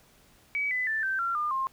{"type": "tone with pitch steps", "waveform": "sine", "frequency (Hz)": [2277, 2005, 1766, 1555.2, 1369.6, 1206.2, 1062.3], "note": ["C#7", "B6", "A6", "G6", "F6", "D6", "C6"], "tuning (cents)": [46, 26, 6, -14, -34, 46, 26], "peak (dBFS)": -26, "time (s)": [0.55, 1.67], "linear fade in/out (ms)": 0, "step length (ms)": 160, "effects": ["pink hiss -60 dBFS RMS until 1.72 s"]}